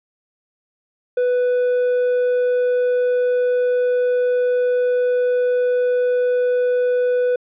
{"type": "tone with hard clipping", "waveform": "sine", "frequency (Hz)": 495.2, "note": "B4", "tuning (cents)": 5, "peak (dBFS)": -16, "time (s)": [1.17, 7.36], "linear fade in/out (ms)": 5, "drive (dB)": 3, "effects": ["resampled to 8000 Hz"]}